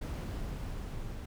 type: noise with level ramp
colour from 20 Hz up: brown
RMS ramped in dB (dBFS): -36 to -41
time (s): 0.01-1.26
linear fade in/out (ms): 10
effects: none